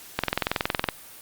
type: click train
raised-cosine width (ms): 0.3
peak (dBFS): -6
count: 16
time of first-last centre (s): 0.19-0.888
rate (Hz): 21.5
effects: white hiss -45 dBFS RMS until 1.21 s + Opus 48 kbps